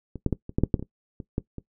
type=clicks; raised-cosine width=3 ms; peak=-22 / -9 / -11 / -22 / -9 / -6 / -6 / -21 / -22 / -23 / -12 / -22 dBFS; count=12; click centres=0.157 / 0.263 / 0.327 / 0.494 / 0.585 / 0.636 / 0.742 / 0.795 / 0.826 / 1.202 / 1.381 / 1.583 s; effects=noise-tail reverb RT60 0.1 s tail -18 dB re dry